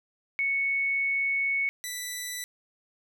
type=tone pair in turn; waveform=sine / 10% pulse; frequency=2214 / 1977.3 Hz; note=C#7 / B6; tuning=-3 / +2 cents; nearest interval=major second; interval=195 cents; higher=first; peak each=-24 dBFS; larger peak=neither; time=0.39-1.69 / 1.84-2.44 s; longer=first; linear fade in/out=0 ms; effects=none